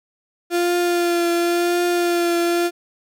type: tone with vibrato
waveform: 35% pulse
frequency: 346.8 Hz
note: F4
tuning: 12 cents flat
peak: -15 dBFS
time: 0.5-2.71 s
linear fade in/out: 50 ms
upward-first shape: triangle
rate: 0.93 Hz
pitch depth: 24 cents each way
effects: none